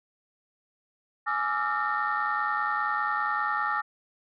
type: tone cluster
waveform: sine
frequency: 839 / 1172 / 1297 / 1387 / 1823 Hz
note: G#5 / D6 / E6 / F6 / A#6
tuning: +17 / -4 / -28 / -12 / -39 cents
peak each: -31 dBFS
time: 1.26-3.82 s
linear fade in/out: 20 ms
effects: tanh soft clip ceiling -17 dBFS